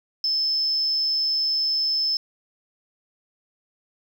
sine tone, 5250 Hz, E8, 8 cents flat, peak -19 dBFS, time 0.24-2.17 s, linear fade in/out 2 ms, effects tanh soft clip ceiling -16 dBFS + 8-bit

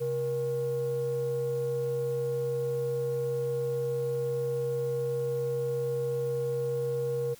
sine tone pair together, 133.1 / 474.3 Hz, C3 / A#4, +30 / +30 cents, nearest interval octave + minor seventh, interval 2200 cents, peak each -33 / -27 dBFS, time 0-7.35 s, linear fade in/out 20 ms, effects tanh soft clip ceiling -23 dBFS + white hiss -54 dBFS RMS until 7.39 s

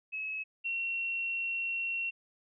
sine tone pair in turn, 2575 / 2728 Hz, E7 / F7, -41 / -41 cents, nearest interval minor second, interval 100 cents, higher second, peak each -34 / -31 dBFS, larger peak second, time 0.12-0.44 / 0.64-2.11 s, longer second, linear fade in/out 20 ms, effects none

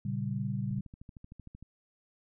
sine chord, G diminished, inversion first, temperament equal, 116.54 / 138.59 / 196 Hz, Bb2 / Db3 / G3, 0 / 0 / 0 cents, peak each -35 dBFS, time 0.05-0.81 s, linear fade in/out 5 ms
click train, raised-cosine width 5 ms, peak -35 dBFS, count 13, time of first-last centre 0.71-1.626 s, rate 13.1 Hz
effects none

